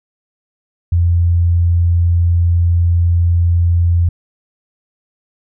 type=tone; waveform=sine; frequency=86 Hz; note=F2; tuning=26 cents flat; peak=-9 dBFS; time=0.92-4.09 s; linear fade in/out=5 ms; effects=none